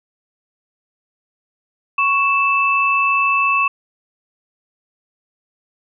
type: tone pair together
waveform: sine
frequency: 1108.7 / 2637 Hz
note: C#6 / E7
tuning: 0 / 0 cents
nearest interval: octave + minor third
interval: 1500 cents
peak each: -16 dBFS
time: 1.98-3.68 s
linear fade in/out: 5 ms
effects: none